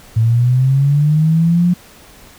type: linear sweep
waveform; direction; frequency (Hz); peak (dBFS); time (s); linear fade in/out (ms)
sine; up; 110 to 179; -9; 0.16-1.74; 10
effects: pink hiss -42 dBFS RMS until 2.38 s